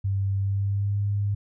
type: tone with pitch glide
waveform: sine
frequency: 98 to 101.51 Hz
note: G2 to G#2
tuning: 0 to -39 cents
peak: -22 dBFS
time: 0.04-1.35 s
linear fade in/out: 10 ms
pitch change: +61 cents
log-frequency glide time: 0.38-0.99 s
effects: none